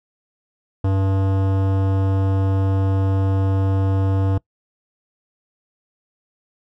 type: tone with hard clipping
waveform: sine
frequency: 96.5 Hz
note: G2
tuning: 27 cents flat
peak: -18 dBFS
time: 0.84-4.38 s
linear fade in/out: 5 ms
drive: 17 dB
effects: noise-tail reverb RT60 0.1 s tail -23 dB re dry